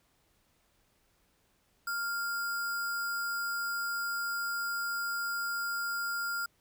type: tone with sample-and-hold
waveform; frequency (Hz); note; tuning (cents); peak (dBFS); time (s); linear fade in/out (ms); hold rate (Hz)
sine; 1396.9; F6; 0; -31; 1.87-6.46; 5; 6300
effects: pink hiss -71 dBFS RMS until 6.6 s